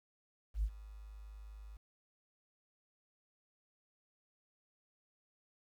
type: tone with ADSR envelope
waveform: sine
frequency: 52.2 Hz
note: G#1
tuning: 10 cents sharp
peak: -28 dBFS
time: 0.54-1.77 s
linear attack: 91 ms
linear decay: 63 ms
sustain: -20 dB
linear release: 7 ms
effects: tanh soft clip ceiling -26 dBFS + 11-bit